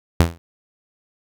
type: tone with exponential decay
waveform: sawtooth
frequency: 84 Hz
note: E2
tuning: 33 cents sharp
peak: -5 dBFS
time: 0.2-0.38 s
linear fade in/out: 0 ms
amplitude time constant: 38 ms
effects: none